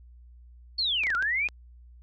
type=linear two-way sweep; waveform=sine; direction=down then up; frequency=4479 to 1349 to 2513 Hz; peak=-24 dBFS; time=0.78-1.48 s; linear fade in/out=10 ms; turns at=1.16 s
type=clicks; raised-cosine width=0.2 ms; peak=-21 dBFS; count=6; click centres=1.036 / 1.069 / 1.103 / 1.15 / 1.225 / 1.487 s
effects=added 60 Hz sine -48 dBFS peak until 2.02 s